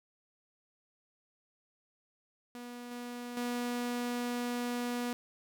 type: tone with level steps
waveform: sawtooth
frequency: 242.7 Hz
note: B3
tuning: 30 cents flat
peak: -39 / -36 / -29 dBFS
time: 2.55-5.13 s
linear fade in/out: 0 ms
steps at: 2.91 / 3.37 s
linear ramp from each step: 2 ms
effects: none